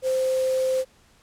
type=tone in noise; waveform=sine; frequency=520 Hz; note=C5; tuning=11 cents flat; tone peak=-20 dBFS; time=0.02-0.85 s; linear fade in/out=50 ms; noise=white; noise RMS=-38 dBFS; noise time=0.02-0.85 s; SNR=+15 dB; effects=pink hiss -58 dBFS RMS until 1.22 s + low-pass 10000 Hz 12 dB/octave